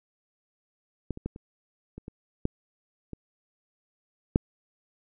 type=clicks; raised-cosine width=3 ms; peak=-17 / -26 / -18 / -29 / -27 / -26 / -12 / -24 / -6 dBFS; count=9; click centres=1.107 / 1.174 / 1.26 / 1.361 / 1.98 / 2.081 / 2.454 / 3.133 / 4.359 s; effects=none